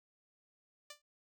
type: tone with exponential decay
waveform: 5% pulse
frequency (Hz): 591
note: D5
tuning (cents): +11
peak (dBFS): -33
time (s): 0.9-1.02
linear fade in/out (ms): 5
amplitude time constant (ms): 24
effects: none